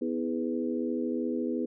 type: harmonic tone with a mistuned harmonic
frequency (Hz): 82.8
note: E2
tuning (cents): +8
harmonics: 3 / 4 / 5 / 6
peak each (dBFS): -31 / -33 / -35 / -37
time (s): 0.01-1.66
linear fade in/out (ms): 10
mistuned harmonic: 4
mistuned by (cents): -47
effects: none